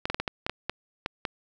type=clicks; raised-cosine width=0.3 ms; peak=-12 dBFS; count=10; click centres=0.055 / 0.1 / 0.145 / 0.2 / 0.278 / 0.465 / 0.496 / 0.696 / 1.061 / 1.252 s; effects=none